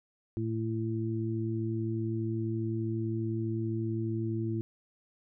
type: harmonic tone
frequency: 111.9 Hz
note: A2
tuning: 30 cents sharp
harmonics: 1 / 2 / 3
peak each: -32 / -37 / -34 dBFS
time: 0.37-4.61 s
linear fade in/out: 0 ms
effects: none